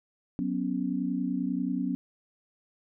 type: chord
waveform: sine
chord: F# suspended fourth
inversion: none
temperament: equal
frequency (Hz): 185 / 246.9 / 277.2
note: F#3 / B3 / C#4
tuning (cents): 0 / 0 / 0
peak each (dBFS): -32 / -31 / -31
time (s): 0.39-1.95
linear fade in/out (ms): 0
effects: none